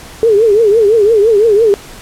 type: tone with vibrato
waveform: sine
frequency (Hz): 430.8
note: A4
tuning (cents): -37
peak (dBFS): -5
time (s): 0.23-1.74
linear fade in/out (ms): 0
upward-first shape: triangle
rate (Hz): 5.9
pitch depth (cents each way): 170
effects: pink hiss -33 dBFS RMS until 2.01 s + low-pass 12000 Hz 12 dB/octave